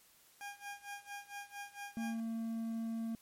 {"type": "tone with tremolo", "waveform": "20% pulse", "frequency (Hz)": 810, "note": "G#5", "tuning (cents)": -43, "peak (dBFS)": -37, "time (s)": [0.41, 2.2], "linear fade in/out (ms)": 0, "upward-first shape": "sine", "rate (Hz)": 4.4, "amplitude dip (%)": 90}
{"type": "tone", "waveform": "triangle", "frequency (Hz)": 226.7, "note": "A#3", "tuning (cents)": -48, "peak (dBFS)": -34, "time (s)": [1.97, 3.15], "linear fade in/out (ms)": 0}
{"effects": ["white hiss -65 dBFS RMS until 3.21 s", "MP3 64 kbps"]}